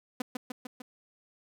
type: tone with echo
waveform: sawtooth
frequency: 250.9 Hz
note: B3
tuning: 28 cents sharp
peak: -25 dBFS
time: 0.2-0.22 s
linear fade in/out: 5 ms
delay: 150 ms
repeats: 4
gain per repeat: -3 dB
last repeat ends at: 0.82 s
effects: none